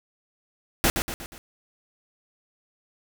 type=noise with echo; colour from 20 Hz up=pink; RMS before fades=-20 dBFS; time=0.84-0.9 s; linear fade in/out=0 ms; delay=120 ms; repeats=4; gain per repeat=-6 dB; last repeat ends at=1.38 s; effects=none